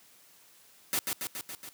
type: noise with echo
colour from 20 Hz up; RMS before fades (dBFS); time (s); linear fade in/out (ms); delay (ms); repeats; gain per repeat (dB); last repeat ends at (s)
white; -29; 0.93-0.99; 0; 140; 5; -3; 1.69
effects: white hiss -59 dBFS RMS until 1.73 s + high-pass 100 Hz 12 dB/octave